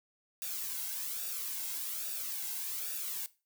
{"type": "noise with flanger", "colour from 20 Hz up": "blue", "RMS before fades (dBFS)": -38, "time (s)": [0.42, 3.26], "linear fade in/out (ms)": 0, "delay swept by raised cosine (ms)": [0.95, 1.7], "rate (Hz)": 1.2, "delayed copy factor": -0.6, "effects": ["noise-tail reverb RT60 0.3 s tail -18 dB re dry"]}